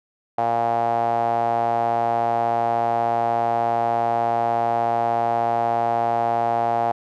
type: tone with band-pass filter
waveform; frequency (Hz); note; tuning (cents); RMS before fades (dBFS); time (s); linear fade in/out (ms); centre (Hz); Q
sawtooth; 116.6; A#2; +1; -21; 0.38-6.92; 5; 750; 8.1
effects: none